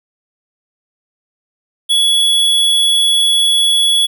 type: tone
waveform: square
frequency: 3379 Hz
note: G#7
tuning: 29 cents sharp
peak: -10 dBFS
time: 1.89-4.07 s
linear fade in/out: 20 ms
effects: none